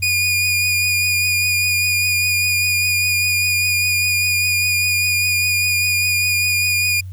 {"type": "tone with vibrato", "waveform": "sawtooth", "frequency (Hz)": 2444, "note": "D#7", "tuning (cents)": -32, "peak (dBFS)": -12, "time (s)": [0.02, 7.01], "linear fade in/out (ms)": 10, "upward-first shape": "triangle", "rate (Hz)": 5, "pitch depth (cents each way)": 22, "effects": ["added 93 Hz sine -28 dBFS peak until 7.12 s", "white hiss -57 dBFS RMS until 7.12 s"]}